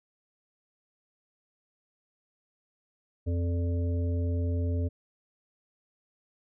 harmonic tone with a mistuned harmonic, 87 Hz, F2, 6 cents flat, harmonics 1 / 3 / 5 / 7, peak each -26 / -36 / -40 / -43 dBFS, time 3.26-4.89 s, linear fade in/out 20 ms, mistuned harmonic 7, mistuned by -65 cents, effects none

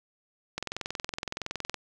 click train, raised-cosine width 0.2 ms, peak -15 dBFS, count 26, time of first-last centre 0.58-1.743 s, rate 21.5 Hz, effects none

